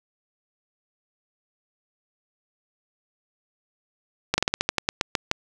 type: slowing click train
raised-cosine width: 0.2 ms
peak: -3 dBFS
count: 12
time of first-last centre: 4.34-5.314 s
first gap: 40 ms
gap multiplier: 1.15
effects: none